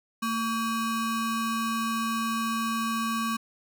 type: ring-modulated tone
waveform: square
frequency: 680 Hz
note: F5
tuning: 46 cents flat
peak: -24 dBFS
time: 0.22-3.37 s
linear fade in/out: 10 ms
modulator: 453 Hz
effects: none